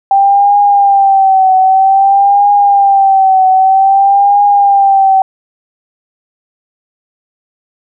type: tone with vibrato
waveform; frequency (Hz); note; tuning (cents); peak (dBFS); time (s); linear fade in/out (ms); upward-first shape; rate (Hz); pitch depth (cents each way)
sine; 784; G5; 0; -4; 0.11-5.22; 2; triangle; 0.52; 72
effects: none

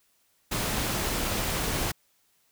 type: noise with amplitude modulation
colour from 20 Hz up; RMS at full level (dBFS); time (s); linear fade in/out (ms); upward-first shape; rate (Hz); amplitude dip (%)
pink; -27; 0.51-1.92; 10; sine; 239; 40
effects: white hiss -68 dBFS RMS until 2.51 s

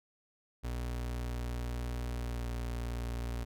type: tone with pitch glide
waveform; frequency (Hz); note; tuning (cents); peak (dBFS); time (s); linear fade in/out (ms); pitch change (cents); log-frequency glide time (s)
35% pulse; 60.2 to 59.17; B1 to A#1; -44 to +27; -33; 0.63-3.45; 20; -29; 2.07-2.47
effects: none

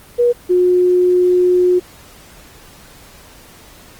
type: tone pair in turn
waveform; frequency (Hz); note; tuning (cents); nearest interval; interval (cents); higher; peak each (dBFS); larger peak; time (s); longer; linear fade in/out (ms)
sine; 481.7 / 360.5; B4 / F#4; -43 / -45; perfect fourth; 502; first; -9; neither; 0.18-0.33 / 0.49-1.8; second; 20
effects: pink hiss -42 dBFS RMS until 3.99 s + Opus 24 kbps

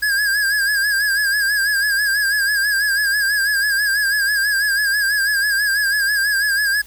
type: tone with vibrato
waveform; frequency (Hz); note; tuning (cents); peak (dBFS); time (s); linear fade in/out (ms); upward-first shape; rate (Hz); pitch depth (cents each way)
square; 1642; G#6; -20; -16; 0.02-6.82; 10; sine; 6.1; 70
effects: added 50 Hz sine -45 dBFS peak until 6.86 s + white hiss -45 dBFS RMS until 6.86 s

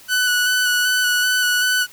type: tone with vibrato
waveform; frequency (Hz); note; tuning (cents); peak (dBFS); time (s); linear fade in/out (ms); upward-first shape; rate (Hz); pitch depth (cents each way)
sawtooth; 1486; F#6; +7; -12; 0.08-1.87; 50; square; 2.6; 14
effects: white hiss -45 dBFS RMS until 1.92 s

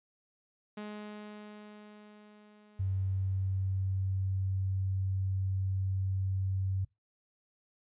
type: tone with exponential decay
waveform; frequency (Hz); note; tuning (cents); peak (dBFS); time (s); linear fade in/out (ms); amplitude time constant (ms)
sawtooth; 209.9; G#3; +19; -35; 0.77-4.82; 5; 880
type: tone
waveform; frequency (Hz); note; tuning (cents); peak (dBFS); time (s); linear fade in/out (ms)
sine; 95.5; G2; -45; -29; 2.79-6.85; 10
effects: noise-tail reverb RT60 0.2 s tail -23 dB re dry + resampled to 8000 Hz

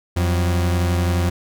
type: tone pair together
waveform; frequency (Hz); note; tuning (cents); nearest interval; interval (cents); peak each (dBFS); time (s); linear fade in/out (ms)
40% pulse; 87.31 / 186.18; F2 / F#3; 0 / +11; octave + minor second; 1311; -16 / -27; 0.16-1.3; 10
effects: none

